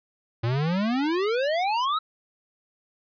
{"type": "exponential sweep", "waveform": "square", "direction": "up", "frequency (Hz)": [111.5, 1318.5], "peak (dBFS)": -23, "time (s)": [0.43, 1.99], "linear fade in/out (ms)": 10, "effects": ["resampled to 11025 Hz"]}